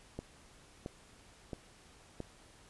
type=click train; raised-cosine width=2 ms; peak=-26 dBFS; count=4; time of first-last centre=0.19-2.203 s; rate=1.49 Hz; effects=pink hiss -60 dBFS RMS until 2.69 s + resampled to 24000 Hz